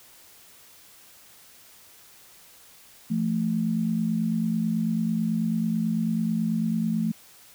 sine tone pair together, 171.47 / 220.6 Hz, F3 / A3, -31 / +5 cents, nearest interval major third, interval 436 cents, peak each -27 / -24 dBFS, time 3.1-7.12 s, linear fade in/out 10 ms, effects white hiss -52 dBFS RMS until 7.54 s

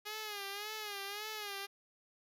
5% pulse tone with vibrato, 413.9 Hz, G#4, 6 cents flat, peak -29 dBFS, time 0.05-1.67 s, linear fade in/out 20 ms, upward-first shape sine, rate 1.8 Hz, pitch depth 84 cents each way, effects none

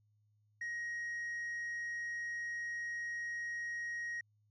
sine tone, 1885 Hz, A#6, 19 cents sharp, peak -35 dBFS, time 0.61-4.21 s, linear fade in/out 5 ms, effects tanh soft clip ceiling -37 dBFS + added 105 Hz sine -70 dBFS peak until 4.5 s

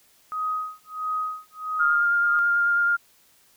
sine tone with tremolo, 1256 Hz, D#6, 16 cents sharp, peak -23 dBFS, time 0.32-2.39 s, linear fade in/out 0 ms, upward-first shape sine, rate 1.5 Hz, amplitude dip 100%
sine tone with vibrato, 1405 Hz, F6, 10 cents sharp, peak -18 dBFS, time 1.79-2.97 s, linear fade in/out 20 ms, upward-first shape triangle, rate 9.2 Hz, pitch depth 13 cents each way
effects white hiss -59 dBFS RMS until 3.56 s

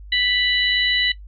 harmonic tone, 987.8 Hz, B5, in tune, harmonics 2 / 3 / 4, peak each -21 / -21 / -21 dBFS, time 0.12-1.12 s, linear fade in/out 5 ms, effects noise-tail reverb RT60 0.1 s tail -17 dB re dry + added 50 Hz sine -36 dBFS peak until 1.27 s

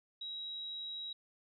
sine tone, 3848 Hz, B7, 46 cents flat, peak -40 dBFS, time 0.21-1.13 s, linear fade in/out 5 ms, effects none

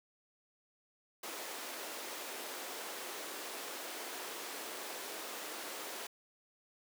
pink high-pass noise, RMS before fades -44 dBFS, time 1.23-6.07 s, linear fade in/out 5 ms, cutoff 330 Hz, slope 24 dB/octave, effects none

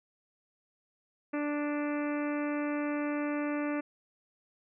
harmonic tone, 293.7 Hz, D4, in tune, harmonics 1 / 2 / 3 / 4 / 5 / 6 / 7 / 8 / 9, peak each -31 / -37 / -45 / -43 / -45 / -46 / -47 / -48 / -50 dBFS, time 1.33-3.81 s, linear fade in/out 10 ms, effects none

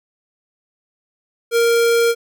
square tone, 466.2 Hz, A#4, in tune, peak -13 dBFS, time 1.51-2.15 s, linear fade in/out 50 ms, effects none

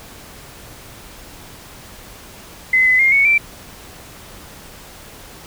sine tone with pitch steps, 2040 / 2020 / 2122 / 2218 / 2341 Hz, C7 / B6 / C7 / C#7 / D7, -44 / +39 / +24 / 0 / -6 cents, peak -10 dBFS, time 2.73-3.38 s, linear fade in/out 5 ms, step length 130 ms, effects pink hiss -39 dBFS RMS until 5.46 s

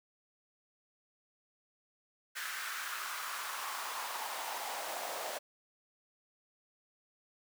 pink noise with high-pass filter sweep, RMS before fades -40 dBFS, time 2.35-5.39 s, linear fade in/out 20 ms, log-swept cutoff 1600 to 610 Hz, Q 2.9, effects none

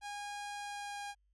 sawtooth tone with pitch glide, 818 to 812.8 Hz, G#5 to G#5, -26 to -38 cents, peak -37 dBFS, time 0.01-1.15 s, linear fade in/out 50 ms, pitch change -12 cents, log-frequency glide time 0.54-1.02 s, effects added 50 Hz sine -70 dBFS peak until 1.33 s + resampled to 24000 Hz

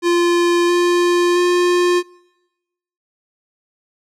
square tone with pitch steps, 346.7 / 350.5 / 354.4 Hz, F4 / F4 / F4, -13 / +6 / +25 cents, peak -13 dBFS, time 0.02-2.03 s, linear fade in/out 50 ms, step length 670 ms, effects noise-tail reverb RT60 1.0 s tail -25 dB re dry + low-pass 8000 Hz 12 dB/octave

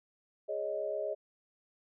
sine chord, Ab suspended fourth, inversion none, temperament equal, 415.3 / 554.4 / 622.3 Hz, Ab4 / Db5 / Eb5, 0 / 0 / 0 cents, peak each -39 / -38 / -35 dBFS, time 0.48-1.15 s, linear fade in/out 20 ms, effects none

